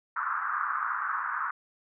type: band-pass noise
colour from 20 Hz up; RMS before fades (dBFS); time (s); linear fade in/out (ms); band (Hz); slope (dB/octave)
pink; -31; 0.16-1.51; 5; 1100 to 1500; 48
effects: none